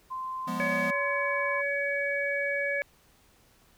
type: tone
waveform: sine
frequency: 1039 Hz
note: C6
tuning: 12 cents flat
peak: -32 dBFS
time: 0.1-1.62 s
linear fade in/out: 20 ms
type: chord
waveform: square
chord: F diminished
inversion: none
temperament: equal with one note detuned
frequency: 177.36 / 207.7 / 246.9 Hz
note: F3 / Ab3 / Cb4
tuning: +27 / 0 / 0 cents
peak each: -37 / -37 / -36 dBFS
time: 0.47-0.91 s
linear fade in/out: 10 ms
type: harmonic tone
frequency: 565 Hz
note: C#5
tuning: 33 cents sharp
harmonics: 1 / 3 / 4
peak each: -31 / -31 / -31 dBFS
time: 0.6-2.82 s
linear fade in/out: 0 ms
effects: pink hiss -62 dBFS RMS until 3.77 s